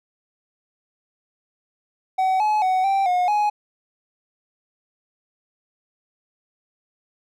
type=tone with pitch steps; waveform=triangle; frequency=755 / 851 / 747 / 782 / 721 / 836 Hz; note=F#5 / G#5 / F#5 / G5 / F#5 / G#5; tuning=+35 / +42 / +16 / -4 / -45 / +11 cents; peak=-15 dBFS; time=2.18-3.5 s; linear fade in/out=10 ms; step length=220 ms; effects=none